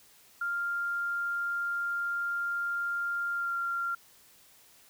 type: tone with pitch glide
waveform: sine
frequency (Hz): 1396.9 to 1384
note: F6 to F6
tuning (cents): 0 to -16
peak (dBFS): -29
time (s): 0.41-3.95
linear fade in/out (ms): 5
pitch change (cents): -16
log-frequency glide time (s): 3.34-3.53
effects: white hiss -59 dBFS RMS until 4.89 s